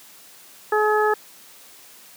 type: harmonic tone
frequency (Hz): 425.2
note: G#4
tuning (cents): +41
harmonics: 1 / 2 / 3 / 4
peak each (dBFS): -19 / -22 / -24 / -25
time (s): 0.72-1.14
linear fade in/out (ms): 5
effects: white hiss -47 dBFS RMS until 2.16 s + high-pass 150 Hz 12 dB/octave